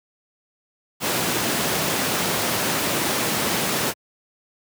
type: high-pass noise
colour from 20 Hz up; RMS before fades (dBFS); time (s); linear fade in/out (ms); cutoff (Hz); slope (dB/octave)
pink; -23; 1-3.94; 50; 150; 12
effects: high-pass 80 Hz 12 dB/octave